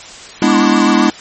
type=chord; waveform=square; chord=E dominant seventh; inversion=first; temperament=equal; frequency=207.7 / 246.9 / 293.7 / 329.6 Hz; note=G#3 / B3 / D4 / E4; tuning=0 / 0 / 0 / 0 cents; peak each=-15 dBFS; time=0.42-1.1 s; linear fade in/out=2 ms
type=tone with vibrato; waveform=sine; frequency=1108.7 Hz; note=C#6; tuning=in tune; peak=-18 dBFS; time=0.47-1.08 s; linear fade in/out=10 ms; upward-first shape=triangle; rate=7.5 Hz; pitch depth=150 cents each way
effects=white hiss -33 dBFS RMS until 1.2 s + MP3 32 kbps